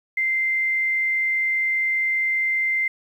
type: tone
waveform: sine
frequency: 2085 Hz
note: C7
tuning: 7 cents flat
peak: -19 dBFS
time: 0.17-2.88 s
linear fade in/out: 5 ms
effects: 9-bit